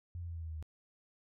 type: tone with pitch steps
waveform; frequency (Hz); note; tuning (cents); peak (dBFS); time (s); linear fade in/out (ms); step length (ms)
sine; 87.31 / 85.66 / 84.04 / 82.46 / 80.9 / 79.37 / 77.87; F2 / F2 / E2 / E2 / E2 / D#2 / D#2; 0 / -33 / +34 / +1 / -32 / +35 / +2; -39; 0.15-0.626; 0; 68
effects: none